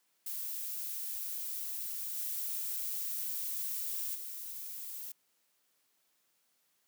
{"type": "noise with level steps", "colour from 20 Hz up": "violet", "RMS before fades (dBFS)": [-39, -37, -43], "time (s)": [0.26, 5.12], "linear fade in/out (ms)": 5, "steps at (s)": [2.16, 4.14], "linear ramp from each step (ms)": 20, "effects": ["white hiss -75 dBFS RMS until 6.87 s", "high-pass 150 Hz 12 dB/octave"]}